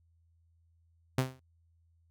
sawtooth tone with exponential decay, 130 Hz, C3, 11 cents flat, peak -20 dBFS, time 1.18-1.4 s, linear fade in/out 5 ms, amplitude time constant 46 ms, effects added 83 Hz sine -65 dBFS peak until 2.1 s

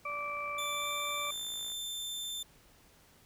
harmonic tone, 583 Hz, D5, 13 cents flat, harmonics 1 / 2 / 4, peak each -44 / -37 / -39 dBFS, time 0.05-1.31 s, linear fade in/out 5 ms
click train, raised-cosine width 0.5 ms, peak -40 dBFS, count 91, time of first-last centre 0.1-1.719 s, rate 55.6 Hz
sawtooth tone with pitch glide, 3520 to 3557 Hz, A7 to A7, 0 to +18 cents, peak -34 dBFS, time 0.58-2.43 s, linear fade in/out 5 ms, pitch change +18 cents, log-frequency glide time 0.74-0.88 s
effects pink hiss -62 dBFS RMS until 3.25 s

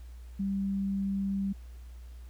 sine tone, 196.2 Hz, G3, 2 cents sharp, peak -28 dBFS, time 0.39-1.53 s, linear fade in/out 10 ms, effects added 60 Hz sine -43 dBFS peak until 2.29 s + pink hiss -63 dBFS RMS until 2.29 s

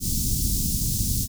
pink band-stop noise, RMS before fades -24 dBFS, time 0-1.28 s, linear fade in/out 50 ms, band 230 to 5200 Hz, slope 24 dB/octave, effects none

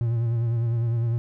triangle tone with vibrato, 116.54 Hz, A#2, in tune, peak -19 dBFS, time 0.01-1.18 s, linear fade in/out 0 ms, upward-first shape sine, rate 9.9 Hz, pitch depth 43 cents each way, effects none

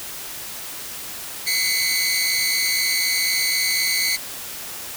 20% pulse tone cluster, 2039 / 2220 / 4504 Hz, C7 / C#7 / C#8, -45 / +2 / +27 cents, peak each -18 dBFS, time 1.46-4.17 s, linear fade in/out 20 ms, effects white hiss -33 dBFS RMS until 4.96 s

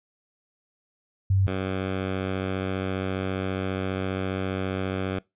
sine / 10% pulse tone pair in turn, 96.4 / 94.8 Hz, G2 / F#2, -28 / +43 cents, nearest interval unison, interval 29 cents, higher first, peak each -18 / -18 dBFS, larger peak neither, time 1.3-1.47 / 1.47-5.19 s, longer second, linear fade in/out 5 ms, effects noise-tail reverb RT60 0.2 s tail -23 dB re dry + resampled to 8000 Hz

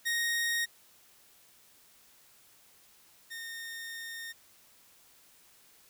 sawtooth tone pair in turn, 1864.7 / 1836.9 Hz, A#6 / A#6, 0 / -26 cents, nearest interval unison, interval 26 cents, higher first, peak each -25 / -36 dBFS, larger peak first, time 0.05-0.66 / 3.3-4.33 s, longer second, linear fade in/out 20 ms, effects white hiss -61 dBFS RMS until 5.89 s

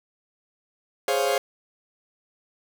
40% pulse chord, Db major seventh, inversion second, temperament equal, 415.3 / 523.3 / 554.4 / 698.5 Hz, Ab4 / C5 / Db5 / F5, 0 / 0 / 0 / 0 cents, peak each -26 dBFS, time 1.08-1.38 s, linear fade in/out 2 ms, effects 8-bit

